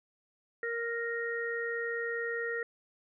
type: harmonic tone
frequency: 466.2 Hz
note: A#4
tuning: in tune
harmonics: 1 / 3 / 4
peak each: -35 / -41 / -35 dBFS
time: 0.63-2.63 s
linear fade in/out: 2 ms
effects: none